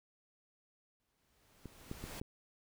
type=noise with exponential growth; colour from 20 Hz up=pink; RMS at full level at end=-45 dBFS; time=1-2.2 s; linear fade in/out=0 ms; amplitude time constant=260 ms
type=clicks; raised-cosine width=3 ms; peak=-33 / -28 / -31 / -29 dBFS; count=4; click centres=1.657 / 1.914 / 2.04 / 2.215 s
effects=none